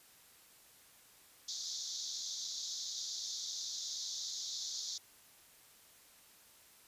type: band-pass noise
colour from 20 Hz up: white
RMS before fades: -42 dBFS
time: 1.48-4.98 s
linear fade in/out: 5 ms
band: 3500 to 6800 Hz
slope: 96 dB/octave
effects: white hiss -62 dBFS RMS until 6.87 s + resampled to 32000 Hz